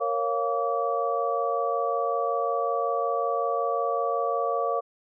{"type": "tone cluster", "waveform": "sine", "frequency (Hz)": [465.6, 551, 698, 1149], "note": ["A#4", "C#5", "F5", "D6"], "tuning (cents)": [-2, -11, -1, -38], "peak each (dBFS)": -29, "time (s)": [0, 4.81], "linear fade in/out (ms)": 20, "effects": []}